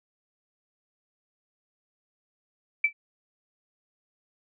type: tone with exponential decay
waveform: sine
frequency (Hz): 2321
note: D7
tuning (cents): -21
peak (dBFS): -15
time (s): 2.84-2.93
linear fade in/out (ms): 5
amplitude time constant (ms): 18
effects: none